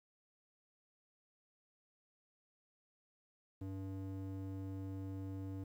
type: tone with band-pass filter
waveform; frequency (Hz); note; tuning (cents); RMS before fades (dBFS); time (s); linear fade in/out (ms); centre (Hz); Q
square; 96; G2; -36; -44; 3.61-5.64; 5; 210; 1.6
effects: 12-bit